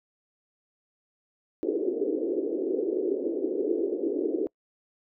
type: band-pass noise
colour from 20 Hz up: white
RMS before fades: -28 dBFS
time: 1.63-4.47 s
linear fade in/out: 0 ms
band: 300 to 450 Hz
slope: 48 dB/octave
effects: noise-tail reverb RT60 0.1 s tail -26 dB re dry